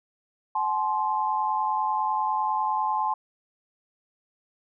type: tone cluster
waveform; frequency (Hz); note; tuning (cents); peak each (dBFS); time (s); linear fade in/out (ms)
sine; 767 / 857 / 1047; G5 / A5 / C6; -38 / -46 / +1; -34 / -25 / -27; 0.55-3.14; 5
effects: none